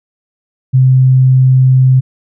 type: tone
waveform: sine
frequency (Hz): 130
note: C3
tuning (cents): -11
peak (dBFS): -4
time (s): 0.73-2.01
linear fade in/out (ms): 20
effects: none